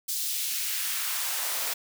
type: noise with high-pass filter sweep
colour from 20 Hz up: white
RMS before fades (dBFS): -30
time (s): 0.08-1.74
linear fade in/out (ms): 10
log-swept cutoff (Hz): 4900 to 480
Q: 0.98
effects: none